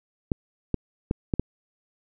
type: clicks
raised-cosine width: 3 ms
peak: -10 dBFS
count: 5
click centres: 0.318 / 0.743 / 1.111 / 1.338 / 1.396 s
effects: none